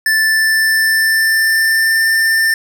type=tone with pitch glide; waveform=square; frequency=1760 to 1791.8 Hz; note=A6 to A6; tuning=0 to +31 cents; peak=-11 dBFS; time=0.06-2.54 s; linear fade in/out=2 ms; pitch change=+31 cents; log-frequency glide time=0.22-2.06 s; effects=none